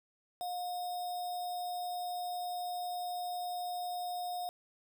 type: tone with sample-and-hold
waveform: sine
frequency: 714 Hz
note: F5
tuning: 38 cents sharp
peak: -35 dBFS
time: 0.41-4.49 s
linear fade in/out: 0 ms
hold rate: 4410 Hz
effects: none